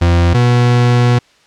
40% pulse tone pair in turn, 86.1 / 121.76 Hz, F2 / B2, -24 / -24 cents, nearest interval tritone, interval 600 cents, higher second, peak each -7 dBFS, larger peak neither, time 0.01-0.34 / 0.34-1.19 s, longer second, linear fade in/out 10 ms, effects white hiss -50 dBFS RMS until 1.46 s + low-pass 5000 Hz 12 dB/octave

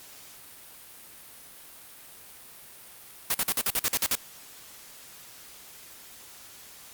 white noise bursts, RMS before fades -25 dBFS, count 10, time 3.3-4.153 s, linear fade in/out 2 ms, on 43 ms, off 47 ms, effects white hiss -48 dBFS RMS until 6.93 s + Opus 48 kbps

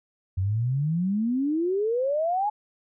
sine exponential sweep, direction up, 90.2 to 857 Hz, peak -22 dBFS, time 0.37-2.5 s, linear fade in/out 10 ms, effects none

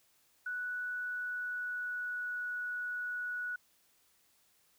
sine tone with pitch glide, 1478 to 1468.6 Hz, F#6 to F#6, -2 to -13 cents, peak -35 dBFS, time 0.46-3.56 s, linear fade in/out 5 ms, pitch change -11 cents, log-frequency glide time 0.93-2.45 s, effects white hiss -70 dBFS RMS until 4.78 s

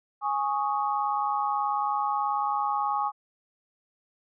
sine chord, Ab suspended fourth, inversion none, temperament just, 830.6 / 1107.5 / 1245.9 Hz, Ab5 / Db6 / Eb6, 0 / -2 / +2 cents, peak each -27 / -29 / -32 dBFS, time 0.21-3.12 s, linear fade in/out 50 ms, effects none

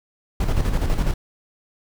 brown noise with tremolo, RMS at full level -18 dBFS, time 0.4-1.14 s, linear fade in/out 5 ms, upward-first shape square, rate 12 Hz, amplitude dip 50%, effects none

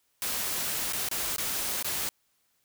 white noise with dropouts, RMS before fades -31 dBFS, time 0.22-2.09 s, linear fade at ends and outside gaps 0 ms, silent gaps 0.924-0.933 / 1.087-1.113 / 1.362-1.382 / 1.826-1.845 s, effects white hiss -72 dBFS RMS until 2.64 s

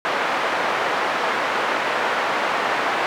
pink band-pass noise, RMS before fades -22 dBFS, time 0.05-3.06 s, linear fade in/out 0 ms, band 630 to 1900 Hz, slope 12 dB/octave, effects none

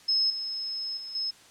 sine tone with level steps, 5180 Hz, E8, 31 cents flat, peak -21 / -30 / -36 / -27 dBFS, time 0.08-1.31 s, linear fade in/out 10 ms, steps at 0.3 / 0.97 / 1.15 s, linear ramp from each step 2 ms, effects white hiss -54 dBFS RMS until 1.5 s + low-pass 8000 Hz 12 dB/octave

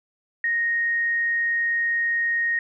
sine tone, 1864.7 Hz, A#6, in tune, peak -20 dBFS, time 0.44-2.59 s, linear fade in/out 2 ms, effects none

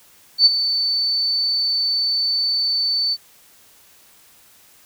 sine tone with ADSR envelope, 4519 Hz, C#8, 33 cents sharp, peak -6 dBFS, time 0.38-3.17 s, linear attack 77 ms, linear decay 26 ms, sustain -11 dB, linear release 45 ms, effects white hiss -51 dBFS RMS until 4.85 s

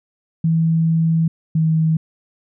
sine tone pair in turn, 163.1 / 159.74 Hz, E3 / D#3, -18 / +46 cents, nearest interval unison, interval 36 cents, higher first, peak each -13 dBFS, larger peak neither, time 0.44-1.28 / 1.55-1.97 s, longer first, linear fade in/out 5 ms, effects none

